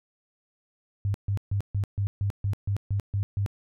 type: tone bursts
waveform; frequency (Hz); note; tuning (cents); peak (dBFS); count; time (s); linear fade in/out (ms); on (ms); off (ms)
sine; 100; G2; +35; -23; 11; 1.05-3.462; 0; 92; 140
effects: none